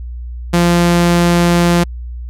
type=tone; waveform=sawtooth; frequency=173 Hz; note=F3; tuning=16 cents flat; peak=-5 dBFS; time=0.53-1.84 s; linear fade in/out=10 ms; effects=added 60 Hz sine -23 dBFS peak until 2.29 s + low-pass 12000 Hz 12 dB/octave